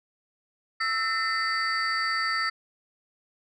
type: tone cluster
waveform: sine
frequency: 1322 / 1808 / 2040 / 4602 Hz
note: E6 / A6 / C7 / D8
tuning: +5 / +47 / -44 / -36 cents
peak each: -27 / -28 / -31 / -30 dBFS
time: 0.8-2.5 s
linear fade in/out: 10 ms
effects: tanh soft clip ceiling -19 dBFS